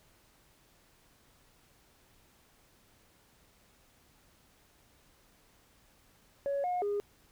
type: tone with pitch steps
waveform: sine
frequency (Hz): 560 / 719 / 408.9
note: C#5 / F#5 / G#4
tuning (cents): +18 / -50 / -27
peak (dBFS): -28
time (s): 6.46-7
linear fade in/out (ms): 0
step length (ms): 180
effects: tanh soft clip ceiling -27 dBFS + pink hiss -65 dBFS RMS until 7.31 s